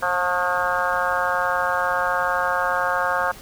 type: harmonic tone with a mistuned harmonic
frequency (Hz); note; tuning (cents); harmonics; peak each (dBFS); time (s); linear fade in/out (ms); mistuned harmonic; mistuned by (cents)
178.8; F3; +41; 3 / 4 / 5 / 6 / 7 / 8 / 9; -27 / -27 / -27 / -27 / -27 / -27 / -27; 0.02-3.32; 10; 6; +31
effects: pink hiss -42 dBFS RMS until 3.41 s